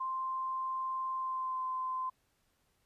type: tone with pitch glide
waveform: sine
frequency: 1046.5 to 1033.3 Hz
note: C6 to C6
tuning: 0 to -22 cents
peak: -33 dBFS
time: 0-2.1 s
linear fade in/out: 10 ms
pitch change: -22 cents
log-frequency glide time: 1.15-1.64 s
effects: pink hiss -75 dBFS RMS until 2.85 s + resampled to 32000 Hz